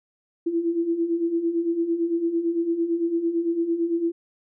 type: beating tone pair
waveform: sine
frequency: 329.6 / 338.5 Hz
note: E4 / E4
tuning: 0 / +46 cents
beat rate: 8.9 Hz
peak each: -28 / -22 dBFS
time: 0.46-4.12 s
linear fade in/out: 10 ms
effects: none